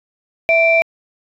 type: tone pair together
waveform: sine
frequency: 659.2 / 2349 Hz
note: E5 / D7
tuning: 0 / 0 cents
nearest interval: octave + minor seventh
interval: 2200 cents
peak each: -12 dBFS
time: 0.49-0.82 s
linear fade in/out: 0 ms
effects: tanh soft clip ceiling -2 dBFS